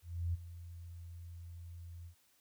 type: tone with ADSR envelope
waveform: sine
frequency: 85.6 Hz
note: F2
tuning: 34 cents flat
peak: -31 dBFS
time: 0.02-2.15 s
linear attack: 320 ms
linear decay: 19 ms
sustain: -15 dB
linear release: 91 ms
effects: white hiss -71 dBFS RMS until 2.4 s